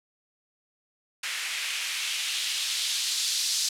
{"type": "noise with band-pass filter sweep", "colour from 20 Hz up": "blue", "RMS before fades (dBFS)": -29, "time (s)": [1.23, 3.69], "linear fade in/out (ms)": 5, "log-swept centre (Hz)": [2000, 4700], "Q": 1.7, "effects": ["low-pass 11000 Hz 12 dB/octave"]}